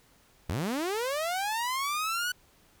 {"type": "linear sweep", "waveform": "sawtooth", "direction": "up", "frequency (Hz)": [66, 1493], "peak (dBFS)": -25, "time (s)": [0.49, 2.32], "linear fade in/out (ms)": 5, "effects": ["pink hiss -62 dBFS RMS until 2.8 s"]}